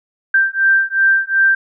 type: beating tone pair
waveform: sine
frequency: 1571 / 1573.7 Hz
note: G6 / G6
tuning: +3 / +6 cents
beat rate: 2.7 Hz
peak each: -14 dBFS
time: 0.34-1.55 s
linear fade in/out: 5 ms
effects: none